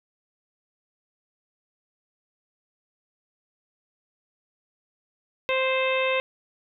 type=harmonic tone; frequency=523.3 Hz; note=C5; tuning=in tune; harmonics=1 / 2 / 3 / 4 / 5 / 6 / 7; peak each=-24 / -30 / -36 / -30 / -28 / -38 / -36 dBFS; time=5.49-6.2 s; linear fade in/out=0 ms; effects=none